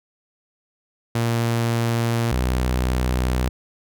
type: tone pair in turn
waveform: sawtooth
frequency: 116.54 / 62.72 Hz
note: A#2 / B1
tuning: 0 / +27 cents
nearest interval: major seventh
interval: 1073 cents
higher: first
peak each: -15 dBFS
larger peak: neither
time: 1.15-2.32 / 2.32-3.49 s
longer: neither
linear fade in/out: 5 ms
effects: none